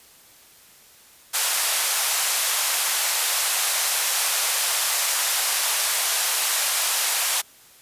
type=band-pass noise; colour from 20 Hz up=white; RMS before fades=-23 dBFS; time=1.33-7.42 s; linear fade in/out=20 ms; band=610 to 13000 Hz; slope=24 dB/octave; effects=white hiss -51 dBFS RMS until 7.81 s + resampled to 32000 Hz